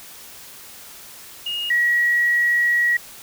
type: tone pair in turn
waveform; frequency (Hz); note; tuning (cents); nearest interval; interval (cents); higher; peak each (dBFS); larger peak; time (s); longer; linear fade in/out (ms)
sine; 2857 / 1914.5; F7 / A#6; +39 / +46; perfect fifth; 693; first; -23 / -15; second; 1.46-1.7 / 1.7-2.97; second; 5
effects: white hiss -41 dBFS RMS until 3.22 s